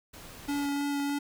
pink noise, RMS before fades -47 dBFS, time 0.13-0.67 s, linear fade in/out 10 ms
clicks, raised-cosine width 0.5 ms, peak -33 dBFS, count 7, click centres 0.453 / 0.688 / 0.722 / 0.763 / 0.811 / 1 / 1.096 s
square tone with vibrato, 284.5 Hz, C#4, 45 cents sharp, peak -29 dBFS, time 0.48-1.19 s, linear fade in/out 10 ms, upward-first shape sine, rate 3.3 Hz, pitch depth 9 cents each way
effects none

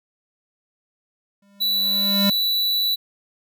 square tone with exponential growth, 200 Hz, G3, 35 cents sharp, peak -17 dBFS, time 1.42-2.3 s, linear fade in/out 5 ms, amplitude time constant 190 ms
square tone, 3951 Hz, B7, in tune, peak -19 dBFS, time 1.6-2.96 s, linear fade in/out 20 ms
effects none

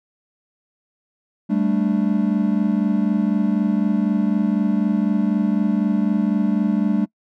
triangle chord, G suspended second, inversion none, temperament equal, 196 / 220 / 293.7 Hz, G3 / A3 / D4, 0 / 0 / 0 cents, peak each -18 / -18 / -21 dBFS, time 1.49-7.06 s, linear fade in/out 20 ms, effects noise-tail reverb RT60 0.1 s tail -25 dB re dry

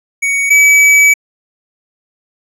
square tone pair in turn, 2240 / 2287 Hz, C#7 / D7, +18 / -47 cents, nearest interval unison, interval 35 cents, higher second, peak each -12 / -5 dBFS, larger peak second, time 0.22-0.5 / 0.5-1.14 s, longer second, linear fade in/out 10 ms, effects low-pass 12000 Hz 12 dB/octave

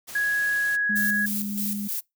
white noise, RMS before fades -39 dBFS, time 0.07-0.77 s, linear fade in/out 20 ms
sine tone, 1666 Hz, G#6, 5 cents sharp, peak -21 dBFS, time 0.15-1.26 s, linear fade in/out 5 ms
sine tone with pitch glide, 207.7 to 204.8 Hz, G#3 to G#3, 0 to -24 cents, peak -28 dBFS, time 0.89-1.88 s, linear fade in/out 10 ms, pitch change -24 cents, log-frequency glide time 1.27-1.46 s
violet noise with tremolo, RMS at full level -29 dBFS, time 0.95-2.01 s, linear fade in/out 20 ms, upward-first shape square, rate 3.2 Hz, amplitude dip 60%
effects noise-tail reverb RT60 0.2 s tail -26 dB re dry

